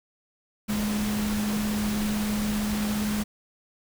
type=tone in noise; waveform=sine; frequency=210.3 Hz; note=G#3; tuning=22 cents sharp; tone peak=-25 dBFS; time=0.68-3.24 s; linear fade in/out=20 ms; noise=pink; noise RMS=-33 dBFS; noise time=0.68-3.24 s; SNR=+5 dB; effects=none